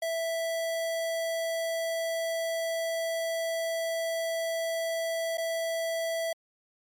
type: tone with dropouts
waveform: square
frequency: 659.3 Hz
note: E5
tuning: in tune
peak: -29 dBFS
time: 0.02-6.33 s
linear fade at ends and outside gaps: 5 ms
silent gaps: 5.373-5.38 s
effects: MP3 64 kbps